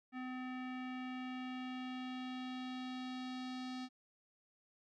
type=tone with low-pass filter sweep; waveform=square; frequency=255 Hz; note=C4; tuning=44 cents flat; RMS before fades=-44 dBFS; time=0.12-3.89 s; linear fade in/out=50 ms; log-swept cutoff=2100 to 4600 Hz; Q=2.1; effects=none